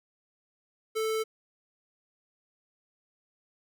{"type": "tone", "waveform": "square", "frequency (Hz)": 440, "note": "A4", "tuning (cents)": 0, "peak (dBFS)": -28, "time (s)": [0.95, 1.24], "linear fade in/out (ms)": 20, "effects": []}